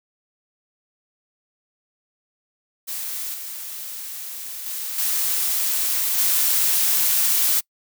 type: noise with level steps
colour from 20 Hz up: blue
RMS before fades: -29 / -33 / -29 / -22 / -19 dBFS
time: 2.87-7.61 s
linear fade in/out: 20 ms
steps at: 3.34 / 4.66 / 4.98 / 6.18 s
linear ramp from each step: 2 ms
effects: noise-tail reverb RT60 0.1 s tail -26 dB re dry